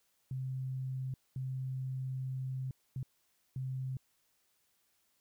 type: tone bursts at uneven times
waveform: sine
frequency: 130.81 Hz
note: C3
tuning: in tune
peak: -35 dBFS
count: 4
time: 0.31-1.14 / 1.36-2.71 / 2.96-3.03 / 3.56-3.97 s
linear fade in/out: 2 ms
effects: white hiss -75 dBFS RMS until 5.2 s